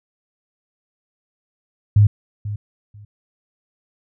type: tone with echo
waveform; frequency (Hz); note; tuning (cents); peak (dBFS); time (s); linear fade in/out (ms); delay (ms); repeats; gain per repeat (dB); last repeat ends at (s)
sine; 103.83; G#2; 0; -8; 1.96-2.07; 5; 490; 2; -15; 3.05
effects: none